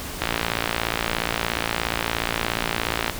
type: click train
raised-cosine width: 0.3 ms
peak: -5 dBFS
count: 165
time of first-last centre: 0.22-3.097 s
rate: 57 Hz
effects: pink hiss -33 dBFS RMS until 3.19 s